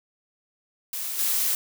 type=noise with level steps; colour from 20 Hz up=blue; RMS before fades=-31 / -24 dBFS; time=0.93-1.55 s; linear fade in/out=2 ms; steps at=1.18 s; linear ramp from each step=20 ms; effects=none